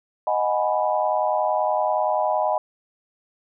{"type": "chord", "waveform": "sine", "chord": "G# minor seventh", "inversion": "second", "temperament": "equal", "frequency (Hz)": [622.3, 740, 830.6, 987.8], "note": ["D#5", "F#5", "G#5", "B5"], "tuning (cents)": [0, 0, 0, 0], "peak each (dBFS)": [-23, -25, -25, -26], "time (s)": [0.27, 2.58], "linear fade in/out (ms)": 2, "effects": []}